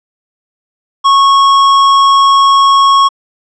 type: tone with tanh clipping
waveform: sine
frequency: 1100 Hz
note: C#6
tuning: 14 cents flat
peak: -6 dBFS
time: 1.04-3.09 s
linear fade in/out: 20 ms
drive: 14 dB
effects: low-pass 7000 Hz 12 dB/octave